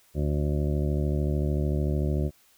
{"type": "harmonic tone", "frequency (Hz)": 73.42, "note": "D2", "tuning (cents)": 0, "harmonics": [1, 2, 3, 4, 5, 7, 8, 9], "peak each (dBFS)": [-26, -28, -34, -36, -34, -40, -39, -46], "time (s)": [0.14, 2.31], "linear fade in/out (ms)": 50, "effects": ["white hiss -61 dBFS RMS until 2.57 s"]}